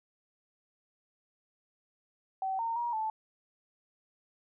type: tone with pitch steps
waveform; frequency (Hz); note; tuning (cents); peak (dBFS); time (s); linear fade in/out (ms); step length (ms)
sine; 765 / 916 / 950 / 875; G5 / A#5 / A#5 / A5; -42 / -31 / +33 / -10; -30; 2.42-3.1; 2; 170
effects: none